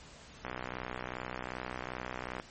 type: click train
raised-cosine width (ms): 0.5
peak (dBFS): -22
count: 123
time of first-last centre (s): 0.45-2.399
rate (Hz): 62.6
effects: pink hiss -53 dBFS RMS until 2.5 s + MP3 32 kbps